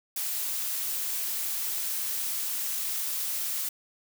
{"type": "noise", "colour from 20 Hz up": "blue", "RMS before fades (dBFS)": -31, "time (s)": [0.16, 3.69], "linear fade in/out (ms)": 5, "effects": []}